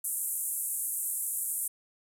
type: band-pass noise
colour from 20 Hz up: white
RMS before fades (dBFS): -33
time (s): 0.04-1.68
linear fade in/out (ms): 5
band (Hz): 8100 to 13000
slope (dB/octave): 48
effects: none